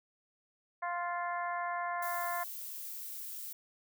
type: harmonic tone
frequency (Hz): 349.2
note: F4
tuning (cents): 0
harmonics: 2 / 3 / 4 / 5 / 6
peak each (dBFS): -37 / -37 / -44 / -42 / -48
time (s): 0.82-2.44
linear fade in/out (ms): 10
type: noise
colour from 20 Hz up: violet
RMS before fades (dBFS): -43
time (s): 2.02-3.53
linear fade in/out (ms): 5
effects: none